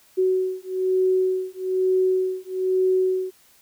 sine beating tone pair, 372.7 / 373.8 Hz, F#4 / F#4, +13 / +18 cents, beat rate 1.1 Hz, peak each -22 / -22 dBFS, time 0.17-3.31 s, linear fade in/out 20 ms, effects white hiss -56 dBFS RMS until 3.61 s

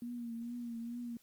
sine tone with vibrato, 236 Hz, A#3, 22 cents sharp, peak -39 dBFS, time 0.02-1.17 s, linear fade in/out 2 ms, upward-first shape triangle, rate 2.3 Hz, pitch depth 53 cents each way, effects white hiss -68 dBFS RMS until 1.22 s + Opus 32 kbps

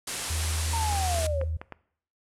white low-pass noise, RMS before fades -34 dBFS, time 0.07-1.27 s, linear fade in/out 5 ms, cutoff 11000 Hz, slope 48 dB/octave
sine tone, 79.8 Hz, D#2, 44 cents sharp, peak -27 dBFS, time 0.3-1.57 s, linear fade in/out 5 ms
sine linear sweep, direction down, 931 to 520 Hz, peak -28 dBFS, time 0.73-1.44 s, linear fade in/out 5 ms
clicks, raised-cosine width 0.5 ms, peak -22 dBFS, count 6, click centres 0.927 / 1.145 / 1.186 / 1.414 / 1.615 / 1.723 s
effects noise-tail reverb RT60 0.6 s tail -20 dB re dry

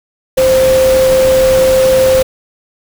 sine tone in noise, 523 Hz, C5, 1 cent flat, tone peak -6 dBFS, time 0.37-2.23 s, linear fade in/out 10 ms, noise pink, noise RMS -19 dBFS, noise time 0.37-2.23 s, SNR +10 dB, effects none

